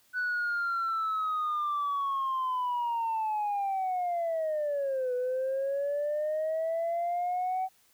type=linear two-way sweep; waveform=sine; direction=down then up; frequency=1495 to 493.9 to 758 Hz; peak=-26 dBFS; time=0.13-7.69 s; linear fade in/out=50 ms; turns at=5.14 s; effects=tanh soft clip ceiling -25 dBFS + white hiss -65 dBFS RMS until 7.93 s